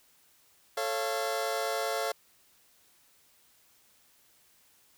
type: chord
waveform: sawtooth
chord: A augmented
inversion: none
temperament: just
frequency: 440 / 550 / 687.5 Hz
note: A4 / C#5 / E#5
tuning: 0 / -14 / -27 cents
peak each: -31 / -30 / -29 dBFS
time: 0.77-2.12 s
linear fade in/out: 5 ms
effects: white hiss -64 dBFS RMS until 4.97 s